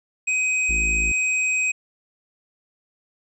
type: tone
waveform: square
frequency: 2518 Hz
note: D#7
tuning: 20 cents sharp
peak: -20 dBFS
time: 0.27-1.72 s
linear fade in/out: 10 ms
type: harmonic tone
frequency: 54.3 Hz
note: A1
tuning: 22 cents flat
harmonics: 1 / 3 / 4 / 5 / 6 / 7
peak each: -25 / -38 / -41 / -43 / -41 / -43 dBFS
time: 0.69-1.12 s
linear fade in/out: 5 ms
effects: resampled to 24000 Hz